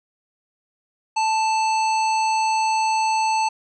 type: harmonic tone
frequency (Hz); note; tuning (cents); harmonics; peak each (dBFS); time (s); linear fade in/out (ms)
880; A5; 0; 1 / 3 / 5 / 7 / 9; -18 / -28 / -32 / -35 / -37; 1.16-3.49; 10
effects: none